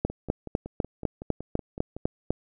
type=two click trains; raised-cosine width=2 ms; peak=-23 / -10 dBFS; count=11 / 10; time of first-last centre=0.1-1.966 / 0.05-2.306 s; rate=5.36 / 3.99 Hz; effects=none